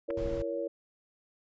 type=chord; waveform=sine; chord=A# diminished; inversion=second; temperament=just; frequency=335.6 / 466.2 / 559.4 Hz; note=E4 / A#4 / C#5; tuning=+31 / 0 / +16 cents; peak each=-37 / -36 / -34 dBFS; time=0.08-0.68 s; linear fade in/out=10 ms
type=clicks; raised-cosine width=0.5 ms; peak=-27 dBFS; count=2; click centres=0.104 / 0.107 s
type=noise; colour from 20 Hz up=brown; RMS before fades=-37 dBFS; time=0.17-0.42 s; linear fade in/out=2 ms
effects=resampled to 16000 Hz